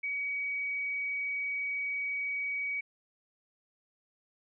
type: tone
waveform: sine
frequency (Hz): 2263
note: C#7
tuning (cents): +35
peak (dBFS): -31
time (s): 0.03-2.81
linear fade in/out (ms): 10
effects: none